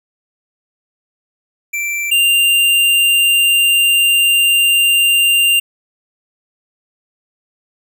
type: tone pair in turn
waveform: square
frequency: 2344 / 2788 Hz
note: D7 / F7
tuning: -4 / -4 cents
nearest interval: minor third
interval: 300 cents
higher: second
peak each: -18 / -10 dBFS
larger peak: second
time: 1.73-2.11 / 2.11-5.6 s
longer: second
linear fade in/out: 10 ms
effects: none